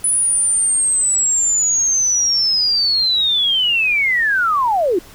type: linear sweep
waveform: sine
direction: down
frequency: 10010 to 320.9 Hz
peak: -13 dBFS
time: 0.04-4.99 s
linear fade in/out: 5 ms
effects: pink hiss -42 dBFS RMS until 5.14 s